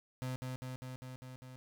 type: tone with echo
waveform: 35% pulse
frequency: 128.3 Hz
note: C3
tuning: 34 cents flat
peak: -35 dBFS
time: 0.22-0.36 s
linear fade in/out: 0 ms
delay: 200 ms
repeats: 6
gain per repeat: -2 dB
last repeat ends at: 1.56 s
effects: none